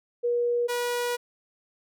sine / sawtooth tone pair in turn, 479.7 / 484.2 Hz, A#4 / B4, +50 / -34 cents, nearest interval unison, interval 16 cents, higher second, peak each -22 dBFS, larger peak neither, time 0.23-0.68 / 0.68-1.17 s, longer second, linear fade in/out 20 ms, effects none

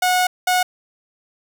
sawtooth tone pair in turn, 730 / 730 Hz, F#5 / F#5, -24 / -24 cents, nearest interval unison, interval 0 cents, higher neither, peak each -11 dBFS, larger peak neither, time 0.02-0.27 / 0.47-0.63 s, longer first, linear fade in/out 5 ms, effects none

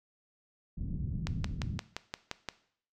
white low-pass noise, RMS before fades -36 dBFS, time 0.77-1.79 s, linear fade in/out 10 ms, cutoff 180 Hz, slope 24 dB/octave
click train, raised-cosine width 0.2 ms, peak -17 dBFS, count 8, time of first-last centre 1.27-2.487 s, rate 5.75 Hz
effects noise-tail reverb RT60 0.6 s tail -17 dB re dry

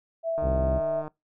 sine tone with pitch glide, 659.3 to 653.6 Hz, E5 to E5, 0 to -15 cents, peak -24 dBFS, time 0.23-1.04 s, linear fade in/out 50 ms, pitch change -15 cents, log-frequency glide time 0.48-0.7 s
click train, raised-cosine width 1 ms, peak -24 dBFS, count 108, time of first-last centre 0.38-1.079 s, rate 153 Hz
harmonic tone, 65.41 Hz, C2, in tune, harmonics 1 / 2 / 3 / 4 / 5 / 6 / 7 / 8 / 9, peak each -26 / -32 / -36 / -38 / -40 / -42 / -43 / -44 / -45 dBFS, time 0.41-0.81 s, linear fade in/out 50 ms
effects noise-tail reverb RT60 0.2 s tail -24 dB re dry

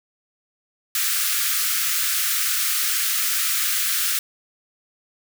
white high-pass noise, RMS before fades -22 dBFS, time 0.95-4.19 s, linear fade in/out 2 ms, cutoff 1200 Hz, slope 96 dB/octave, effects none

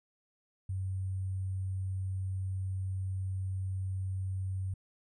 sine tone with sample-and-hold, 94.6 Hz, F#2, 39 cents sharp, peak -32 dBFS, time 0.69-4.74 s, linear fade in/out 5 ms, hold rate 8820 Hz, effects resampled to 24000 Hz

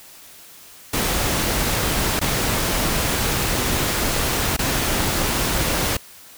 pink noise with dropouts, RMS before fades -21 dBFS, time 0.93-5.97 s, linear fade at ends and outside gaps 5 ms, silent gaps 2.194-2.212 / 4.566-4.589 s, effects white hiss -44 dBFS RMS until 6.37 s

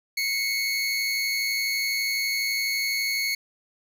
25% pulse tone pair together, 2093 / 2205 Hz, C7 / C#7, 0 / -10 cents, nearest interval minor second, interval 90 cents, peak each -29 / -21 dBFS, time 0.17-3.35 s, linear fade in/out 5 ms, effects none

